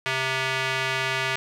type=tone with band-pass filter; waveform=square; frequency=131.9 Hz; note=C3; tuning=14 cents sharp; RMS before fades=-26 dBFS; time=0.06-1.36 s; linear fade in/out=0 ms; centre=2300 Hz; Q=1.3; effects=none